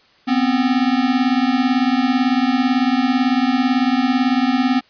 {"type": "beating tone pair", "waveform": "square", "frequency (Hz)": [246.9, 264.9], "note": ["B3", "C4"], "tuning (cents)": [0, 22], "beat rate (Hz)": 18, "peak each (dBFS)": -18, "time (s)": [0.27, 4.81], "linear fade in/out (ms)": 20, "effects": ["white hiss -53 dBFS RMS until 4.89 s", "resampled to 11025 Hz"]}